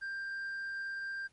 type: tone with tanh clipping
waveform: sine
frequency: 1586 Hz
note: G6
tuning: 20 cents sharp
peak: -37 dBFS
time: 0.01-1.28 s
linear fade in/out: 20 ms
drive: 3 dB
effects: pink hiss -70 dBFS RMS until 1.32 s + MP3 48 kbps